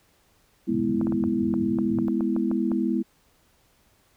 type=chord; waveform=sine; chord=E major; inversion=first; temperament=equal; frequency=207.7 / 246.9 / 329.6 Hz; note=G#3 / B3 / E4; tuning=0 / 0 / 0 cents; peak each=-26 dBFS; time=0.67-3.03 s; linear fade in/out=20 ms
type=band-pass noise; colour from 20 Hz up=pink; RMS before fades=-36 dBFS; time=0.7-2.08 s; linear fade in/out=0 ms; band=110 to 210 Hz; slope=24 dB/octave
type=clicks; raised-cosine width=1 ms; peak=-21 dBFS; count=12; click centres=1.013 / 1.07 / 1.123 / 1.239 / 1.54 / 1.787 / 1.987 / 2.083 / 2.208 / 2.364 / 2.514 / 2.717 s
effects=pink hiss -63 dBFS RMS until 4.16 s